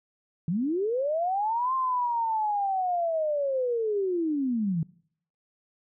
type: linear two-way sweep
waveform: sine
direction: up then down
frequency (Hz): 152.7 to 1059 to 152.7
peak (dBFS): -24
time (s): 0.48-4.83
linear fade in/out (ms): 2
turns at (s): 1.74
effects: noise-tail reverb RT60 0.6 s tail -22 dB re dry

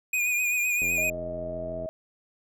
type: tone with vibrato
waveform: square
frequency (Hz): 2458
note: D#7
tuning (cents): -22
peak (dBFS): -24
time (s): 0.13-1.1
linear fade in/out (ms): 5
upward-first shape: triangle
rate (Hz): 7.8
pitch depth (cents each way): 49
type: click train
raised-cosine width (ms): 2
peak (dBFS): -26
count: 90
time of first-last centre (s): 0.82-1.859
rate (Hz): 85.7
type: tone with pitch glide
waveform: sine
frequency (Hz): 625 to 638.1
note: D#5 to D#5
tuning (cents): +8 to +44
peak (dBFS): -32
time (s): 0.98-1.89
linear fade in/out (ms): 0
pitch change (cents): +36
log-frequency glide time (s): 1.41-1.77
effects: none

